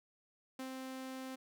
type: tone with ADSR envelope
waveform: sawtooth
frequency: 261.6 Hz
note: C4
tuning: in tune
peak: -37 dBFS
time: 0.59-1.36 s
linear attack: 4 ms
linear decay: 99 ms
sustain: -2 dB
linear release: 14 ms
effects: none